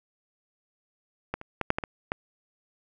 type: clicks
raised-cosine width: 0.5 ms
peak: -14 / -25 / -12 / -6 / -12 / -17 / -12 dBFS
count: 7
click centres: 1.34 / 1.414 / 1.613 / 1.704 / 1.785 / 1.838 / 2.119 s
effects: none